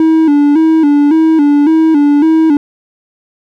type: tone with vibrato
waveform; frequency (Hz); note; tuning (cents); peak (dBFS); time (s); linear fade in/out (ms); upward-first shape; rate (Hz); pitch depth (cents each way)
triangle; 304.5; D#4; -37; -3; 0-2.57; 2; square; 1.8; 88
effects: none